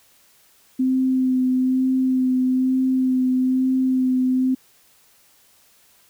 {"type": "tone with vibrato", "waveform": "sine", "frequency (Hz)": 258, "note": "C4", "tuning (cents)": -24, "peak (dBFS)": -16, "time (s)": [0.79, 4.55], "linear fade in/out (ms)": 10, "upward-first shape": "sine", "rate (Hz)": 1.1, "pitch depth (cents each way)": 16, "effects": ["white hiss -56 dBFS RMS until 6.09 s"]}